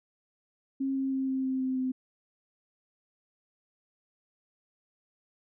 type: tone with pitch steps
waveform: sine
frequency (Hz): 270 / 268 / 266 / 264 / 262 / 260.1 / 258.1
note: C#4 / C4 / C4 / C4 / C4 / C4 / C4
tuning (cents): -45 / +42 / +29 / +16 / +2 / -10 / -23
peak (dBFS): -27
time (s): 0.8-1.92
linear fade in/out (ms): 10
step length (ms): 160
effects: none